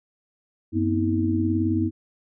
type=tone cluster; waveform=sine; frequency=95.8 / 242.1 / 261.1 / 320 Hz; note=G2 / B3 / C4 / D#4; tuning=-39 / -34 / -3 / +49 cents; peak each=-25 / -26 / -31 / -23 dBFS; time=0.72-1.91 s; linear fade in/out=50 ms; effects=none